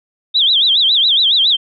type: tone with vibrato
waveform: sine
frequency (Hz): 3520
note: A7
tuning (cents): 0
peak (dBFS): -9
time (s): 0.34-1.57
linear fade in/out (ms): 20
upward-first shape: sine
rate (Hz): 7.2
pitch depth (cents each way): 210
effects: none